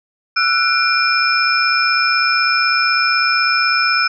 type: tone cluster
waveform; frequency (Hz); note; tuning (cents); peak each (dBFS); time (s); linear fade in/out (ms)
sine; 1336 / 1472 / 2388 / 5230; E6 / F#6 / D7 / E8; +23 / -9 / +28 / -15; -18; 0.36-4.08; 10
effects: none